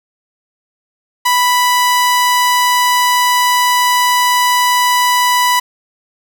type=tone; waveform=sawtooth; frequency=987.8 Hz; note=B5; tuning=in tune; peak=-6 dBFS; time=1.25-5.6 s; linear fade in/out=10 ms; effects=none